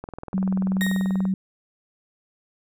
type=click train; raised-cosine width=1 ms; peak=-20 dBFS; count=26; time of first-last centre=0.04-1.254 s; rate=20.6 Hz
type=tone; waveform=sine; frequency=190 Hz; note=F#3; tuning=46 cents sharp; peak=-20 dBFS; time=0.34-1.34 s; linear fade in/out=2 ms
type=tone with exponential decay; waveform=35% pulse; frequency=1864.7 Hz; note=A#6; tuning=in tune; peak=-21 dBFS; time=0.81-1.32 s; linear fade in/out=0 ms; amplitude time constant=110 ms
effects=none